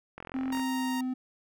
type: click train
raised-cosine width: 0.5 ms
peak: -26 dBFS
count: 19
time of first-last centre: 0.18-0.596 s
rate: 43.3 Hz
type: tone with pitch glide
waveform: triangle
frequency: 262.6 to 256 Hz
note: C4 to C4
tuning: +6 to -38 cents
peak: -27 dBFS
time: 0.34-1.14 s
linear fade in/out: 10 ms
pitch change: -44 cents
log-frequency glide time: 0.56-0.95 s
type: tone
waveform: sawtooth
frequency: 932.3 Hz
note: A#5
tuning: in tune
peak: -30 dBFS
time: 0.52-1.01 s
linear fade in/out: 5 ms
effects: none